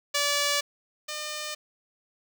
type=tone pair in turn; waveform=5% pulse; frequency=577 / 604.5 Hz; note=D5 / D5; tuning=-31 / +50 cents; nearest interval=minor second; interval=81 cents; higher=second; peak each=-12 / -21 dBFS; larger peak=first; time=0.14-0.61 / 1.08-1.55 s; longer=neither; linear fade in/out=10 ms; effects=none